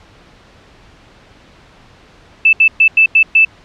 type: tone bursts at uneven times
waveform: sine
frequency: 2637 Hz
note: E7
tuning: in tune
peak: -4 dBFS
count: 6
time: 2.45-2.53 / 2.6-2.68 / 2.8-2.88 / 2.97-3.06 / 3.15-3.23 / 3.35-3.45 s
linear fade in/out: 5 ms
effects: pink hiss -44 dBFS RMS until 3.64 s + low-pass 4000 Hz 12 dB/octave